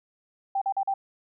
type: tone bursts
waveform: sine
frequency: 784 Hz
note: G5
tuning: in tune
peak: -23 dBFS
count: 4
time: 0.55-0.94 s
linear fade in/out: 5 ms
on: 66 ms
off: 42 ms
effects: none